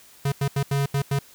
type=tone bursts at uneven times; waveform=square; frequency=139.6 Hz; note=C#3; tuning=13 cents sharp; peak=-21 dBFS; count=6; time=0.25-0.32 / 0.41-0.48 / 0.56-0.63 / 0.71-0.86 / 0.94-1.02 / 1.11-1.19 s; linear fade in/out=5 ms; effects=white hiss -51 dBFS RMS until 1.34 s